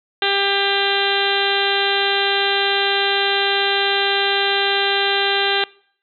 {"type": "harmonic tone", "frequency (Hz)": 397.4, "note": "G4", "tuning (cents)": 24, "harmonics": [1, 2, 3, 4, 5, 6, 7, 8, 9, 10], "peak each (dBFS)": [-23, -23, -29, -23, -27, -29, -25, -24, -25, -26], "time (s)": [0.22, 5.64], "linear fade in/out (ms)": 2, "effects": ["noise-tail reverb RT60 0.6 s tail -24 dB re dry"]}